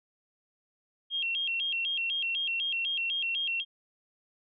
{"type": "tone with vibrato", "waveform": "sine", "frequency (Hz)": 2966, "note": "F#7", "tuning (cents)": 4, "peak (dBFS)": -28, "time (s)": [1.1, 3.65], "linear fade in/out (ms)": 50, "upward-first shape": "square", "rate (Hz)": 4, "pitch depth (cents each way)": 150, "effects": []}